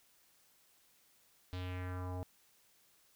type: tone with low-pass filter sweep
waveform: square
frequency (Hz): 91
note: F#2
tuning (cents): -28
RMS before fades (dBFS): -41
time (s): 1.53-2.23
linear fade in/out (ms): 0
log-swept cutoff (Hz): 4200 to 700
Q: 2.5
effects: white hiss -69 dBFS RMS until 3.15 s